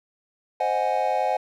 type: chord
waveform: triangle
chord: Ab dominant seventh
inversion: first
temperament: equal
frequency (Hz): 523.3 / 622.3 / 740 / 830.6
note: C5 / Eb5 / Gb5 / Ab5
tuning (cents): 0 / 0 / 0 / 0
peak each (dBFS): -26 / -26 / -23 / -24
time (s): 0.6-1.37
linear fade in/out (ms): 5
effects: none